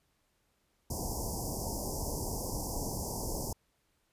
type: band-stop noise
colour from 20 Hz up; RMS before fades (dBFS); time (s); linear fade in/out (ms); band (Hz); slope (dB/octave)
pink; -36; 0.9-3.53; 5; 990 to 4900; 96
effects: pink hiss -75 dBFS RMS until 4.12 s + resampled to 32000 Hz